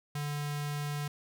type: tone with notch filter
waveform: square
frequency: 146.3 Hz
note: D3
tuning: 6 cents flat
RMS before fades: -35 dBFS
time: 0.15-1.08 s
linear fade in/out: 5 ms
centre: 310 Hz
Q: 0.5
effects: none